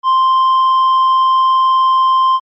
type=tone with tanh clipping; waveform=sine; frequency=1046.5 Hz; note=C6; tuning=in tune; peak=-9 dBFS; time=0.03-2.4 s; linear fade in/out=50 ms; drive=4 dB; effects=MP3 32 kbps

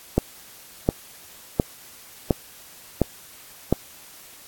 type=click train; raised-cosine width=2 ms; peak=-3 dBFS; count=6; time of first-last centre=0.18-3.726 s; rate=1.41 Hz; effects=white hiss -46 dBFS RMS until 4.47 s + AAC 64 kbps

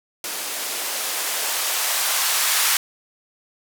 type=noise with band-pass filter sweep; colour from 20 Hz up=violet; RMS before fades=-23 dBFS; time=0.24-2.77 s; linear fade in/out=2 ms; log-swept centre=320 to 1100 Hz; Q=1; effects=none

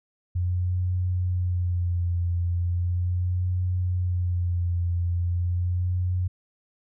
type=tone with vibrato; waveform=sine; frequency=88.8 Hz; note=F2; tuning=29 cents sharp; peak=-22 dBFS; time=0.35-6.28 s; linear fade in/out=10 ms; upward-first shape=sine; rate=0.38 Hz; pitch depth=37 cents each way; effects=none

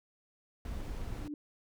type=noise; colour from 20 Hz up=brown; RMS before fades=-39 dBFS; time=0.65-1.28 s; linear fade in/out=2 ms
type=tone with exponential growth; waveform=sine; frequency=295.6 Hz; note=D4; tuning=11 cents sharp; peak=-35 dBFS; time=0.97-1.34 s; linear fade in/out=2 ms; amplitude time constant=79 ms
effects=none

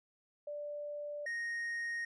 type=tone pair in turn; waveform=sine / triangle; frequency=587.3 / 1864.6 Hz; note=D5 / A#6; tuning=0 / 0 cents; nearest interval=octave + minor sixth; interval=2000 cents; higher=second; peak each=-39 / -34 dBFS; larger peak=second; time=0.47-1.26 / 1.26-2.05 s; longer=neither; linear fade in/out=5 ms; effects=resampled to 22050 Hz

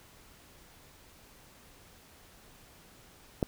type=click; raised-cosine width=2 ms; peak=-13 dBFS; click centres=3.428 s; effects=pink hiss -57 dBFS RMS until 3.47 s

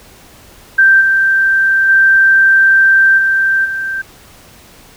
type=tone with level steps; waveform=sine; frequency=1568 Hz; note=G6; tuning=in tune; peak=-4 / -8 / -5 / -9 / -16 dBFS; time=0.78-4.02 s; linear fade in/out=10 ms; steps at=1 / 1.88 / 3.17 / 3.64 s; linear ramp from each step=20 ms; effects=pink hiss -41 dBFS RMS until 4.96 s

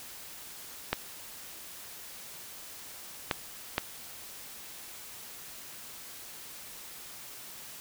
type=clicks; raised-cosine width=0.3 ms; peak=-10 dBFS; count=3; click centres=0.93 / 3.312 / 3.781 s; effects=white hiss -46 dBFS RMS until 7.8 s

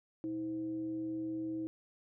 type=tone with frequency modulation; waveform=sine; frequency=320.9 Hz; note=E4; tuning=46 cents flat; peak=-35 dBFS; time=0.24-1.67 s; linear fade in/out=0 ms; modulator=199 Hz; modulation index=0.3; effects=none

